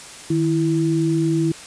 sine tone pair together, 155.8 / 329.6 Hz, D#3 / E4, +3 / 0 cents, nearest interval octave + minor second, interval 1297 cents, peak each -20 / -18 dBFS, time 0.3-1.52 s, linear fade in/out 5 ms, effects white hiss -38 dBFS RMS until 1.66 s + resampled to 22050 Hz

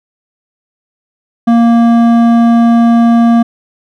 triangle tone with hard clipping, 233.1 Hz, A#3, in tune, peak -6 dBFS, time 1.47-3.43 s, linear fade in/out 10 ms, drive 14 dB, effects none

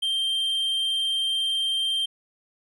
triangle tone, 3159 Hz, G7, 13 cents sharp, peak -21 dBFS, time 0.02-2.06 s, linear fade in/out 10 ms, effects none

